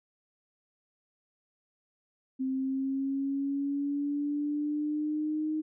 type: linear sweep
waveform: sine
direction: up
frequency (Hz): 261.6 to 311.1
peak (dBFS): -28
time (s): 2.39-5.62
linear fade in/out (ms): 20
effects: none